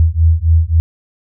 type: beating tone pair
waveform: sine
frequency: 79.8 / 83.5 Hz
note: D#2 / E2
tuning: +44 / +23 cents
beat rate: 3.7 Hz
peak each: -11 dBFS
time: 0-0.8 s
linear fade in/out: 0 ms
effects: none